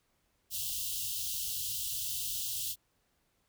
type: band-stop noise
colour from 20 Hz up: white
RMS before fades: -36 dBFS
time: 0.5-2.76 s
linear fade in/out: 50 ms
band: 140 to 2800 Hz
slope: 96 dB/octave
effects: pink hiss -75 dBFS RMS until 3.48 s